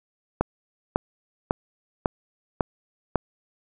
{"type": "click train", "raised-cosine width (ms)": 1, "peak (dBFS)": -6, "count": 6, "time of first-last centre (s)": [0.41, 3.157], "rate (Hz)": 1.82, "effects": []}